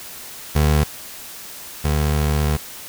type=tone pair in turn; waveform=25% pulse; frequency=75.2 / 74.72 Hz; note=D2 / D2; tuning=+42 / +30 cents; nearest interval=unison; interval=12 cents; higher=first; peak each=-10 / -13 dBFS; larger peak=first; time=0.55-0.84 / 1.84-2.57 s; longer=second; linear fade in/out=10 ms; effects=white hiss -36 dBFS RMS until 2.88 s